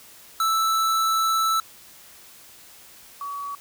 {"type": "tone pair in turn", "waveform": ["square", "sine"], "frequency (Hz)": [1318.5, 1133.9], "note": ["E6", "C#6"], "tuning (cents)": [0, 39], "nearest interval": "minor third", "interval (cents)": 261, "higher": "first", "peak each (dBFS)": [-20, -29], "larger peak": "first", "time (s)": [[0.4, 1.6], [3.21, 3.55]], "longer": "first", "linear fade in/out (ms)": 2, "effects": ["white hiss -48 dBFS RMS until 3.6 s"]}